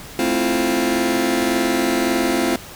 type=chord; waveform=sawtooth; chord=F major seventh; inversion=first; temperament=just; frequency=218.3 / 261.9 / 327.4 / 349.2 Hz; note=A3 / C4 / E4 / F4; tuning=-13 / +2 / -12 / 0 cents; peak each=-22 / -17 / -19 / -17 dBFS; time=0.19-2.56 s; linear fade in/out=2 ms; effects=pink hiss -37 dBFS RMS until 2.75 s